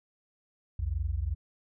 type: tone pair together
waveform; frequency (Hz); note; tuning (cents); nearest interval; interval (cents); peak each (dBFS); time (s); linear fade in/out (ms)
sine; 61.3 / 83.8; B1 / E2; -12 / +29; perfect fourth; 541; -31 / -31; 0.79-1.35; 5
effects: none